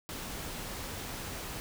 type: noise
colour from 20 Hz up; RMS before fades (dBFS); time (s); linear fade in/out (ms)
pink; -40; 0.09-1.6; 0
effects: none